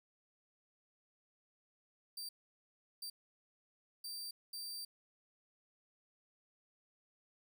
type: tone bursts at uneven times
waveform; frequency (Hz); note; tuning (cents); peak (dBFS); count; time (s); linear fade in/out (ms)
sawtooth; 4675; D8; -9; -40; 4; 2.17-2.29 / 3.02-3.1 / 4.04-4.31 / 4.53-4.85; 5
effects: none